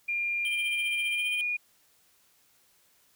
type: tone with pitch glide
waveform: sine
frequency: 2400 to 2441 Hz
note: D7 to D#7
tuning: +37 to -34 cents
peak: -27 dBFS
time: 0.08-1.57 s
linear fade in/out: 10 ms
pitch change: +29 cents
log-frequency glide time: 1.13-1.26 s
type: tone with tremolo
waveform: square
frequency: 3136 Hz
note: G7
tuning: in tune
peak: -32 dBFS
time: 0.45-1.41 s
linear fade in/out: 0 ms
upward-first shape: triangle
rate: 15 Hz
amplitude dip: 75%
effects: white hiss -65 dBFS RMS until 3.15 s